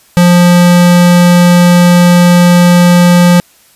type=tone; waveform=square; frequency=175.9 Hz; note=F3; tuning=13 cents sharp; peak=-3 dBFS; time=0.17-3.4 s; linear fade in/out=0 ms; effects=white hiss -45 dBFS RMS until 3.75 s + resampled to 32000 Hz